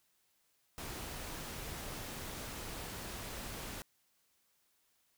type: noise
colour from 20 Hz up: pink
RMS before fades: -44 dBFS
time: 0.78-3.82 s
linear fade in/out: 0 ms
effects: white hiss -75 dBFS RMS until 5.17 s